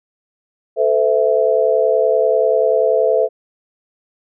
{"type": "chord", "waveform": "sine", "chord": "A minor", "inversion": "none", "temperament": "equal with one note detuned", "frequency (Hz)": [440, 510.4, 659.3], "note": ["A4", "C5", "E5"], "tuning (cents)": [0, -43, 0], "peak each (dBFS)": -16, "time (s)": [0.76, 3.29], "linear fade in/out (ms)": 50, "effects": []}